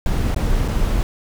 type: noise with dropouts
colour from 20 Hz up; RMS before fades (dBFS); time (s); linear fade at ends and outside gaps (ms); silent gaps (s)
brown; -18; 0.06-1.03; 1; 0.346-0.362 / 0.679-0.683
effects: none